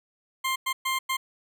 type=tone bursts at uneven times; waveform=20% pulse; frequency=1054 Hz; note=C6; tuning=12 cents sharp; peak=-20 dBFS; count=4; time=0.44-0.56 / 0.66-0.73 / 0.85-0.99 / 1.09-1.17 s; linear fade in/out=10 ms; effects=none